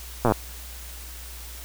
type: slowing click train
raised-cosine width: 1 ms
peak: -6 dBFS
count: 9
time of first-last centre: 0.25-0.321 s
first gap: 8 ms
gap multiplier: 1.03
effects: added 60 Hz sine -39 dBFS peak until 1.64 s + white hiss -42 dBFS RMS until 1.64 s